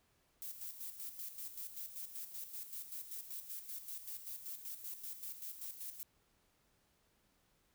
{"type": "noise with tremolo", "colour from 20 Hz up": "violet", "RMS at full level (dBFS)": -45, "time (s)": [0.42, 6.03], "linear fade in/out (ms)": 0, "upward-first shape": "square", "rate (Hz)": 5.2, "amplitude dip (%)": 60, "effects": ["pink hiss -75 dBFS RMS until 7.74 s"]}